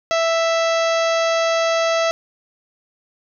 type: harmonic tone with a mistuned harmonic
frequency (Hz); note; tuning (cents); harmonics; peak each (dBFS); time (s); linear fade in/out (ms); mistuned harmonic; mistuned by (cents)
660; E5; +2; 1 / 2 / 3 / 4 / 5 / 6 / 7 / 8 / 9 / 10; -17 / -23 / -27 / -29 / -31 / -33 / -34 / -35 / -36 / -37; 0.11-2.11; 0; 10; -39
effects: none